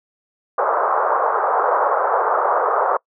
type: band-pass noise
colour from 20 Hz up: white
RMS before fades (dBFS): -18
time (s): 0.58-2.97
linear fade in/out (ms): 5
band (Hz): 440 to 1300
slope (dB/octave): 48
effects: noise-tail reverb RT60 0.1 s tail -26 dB re dry